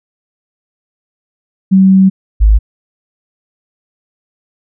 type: tone pair in turn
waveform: sine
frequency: 190.8 / 52.8 Hz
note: G3 / G#1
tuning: -47 / +29 cents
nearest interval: octave + minor seventh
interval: 2224 cents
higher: first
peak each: -3 dBFS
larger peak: neither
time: 1.71-2.1 / 2.4-2.59 s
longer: first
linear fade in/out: 20 ms
effects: none